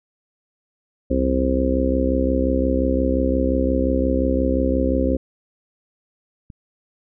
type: harmonic tone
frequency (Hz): 65.7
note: C2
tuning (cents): +8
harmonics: 1 / 3 / 4 / 5 / 6 / 7 / 8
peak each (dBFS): -22 / -28 / -21 / -27 / -28 / -31 / -23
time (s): 1.1-5.17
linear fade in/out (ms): 10
type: clicks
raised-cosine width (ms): 5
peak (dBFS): -26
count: 2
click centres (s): 3.806 / 6.502
effects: none